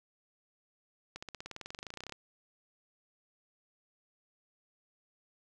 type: accelerating click train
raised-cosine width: 0.2 ms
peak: -25 dBFS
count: 23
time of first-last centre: 1.16-2.123 s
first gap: 65 ms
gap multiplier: 0.96
effects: none